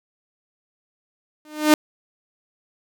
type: tone with exponential growth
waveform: sawtooth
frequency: 304.1 Hz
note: D#4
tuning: 40 cents flat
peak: -4 dBFS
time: 1.45-1.74 s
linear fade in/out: 2 ms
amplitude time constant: 62 ms
effects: none